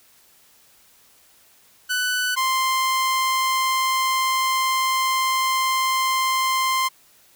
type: tone pair in turn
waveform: sawtooth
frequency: 1494 / 1047 Hz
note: F#6 / C6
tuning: +16 / +1 cents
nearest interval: tritone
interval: 615 cents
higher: first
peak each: -17 / -15 dBFS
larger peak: second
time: 1.89-2.36 / 2.36-6.89 s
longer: second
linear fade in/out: 20 ms
effects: white hiss -55 dBFS RMS until 7.35 s